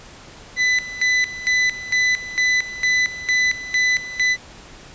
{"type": "tone with tremolo", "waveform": "40% pulse", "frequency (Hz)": 2000, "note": "B6", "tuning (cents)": 21, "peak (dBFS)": -14, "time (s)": [0.56, 4.37], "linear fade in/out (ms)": 50, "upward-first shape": "square", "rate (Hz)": 2.2, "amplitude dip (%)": 80, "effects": ["pink hiss -42 dBFS RMS until 4.94 s", "resampled to 16000 Hz"]}